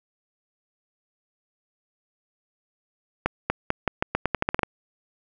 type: accelerating click train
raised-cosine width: 0.5 ms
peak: -6 dBFS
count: 13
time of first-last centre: 3.26-4.632 s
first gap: 240 ms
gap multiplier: 0.85
effects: none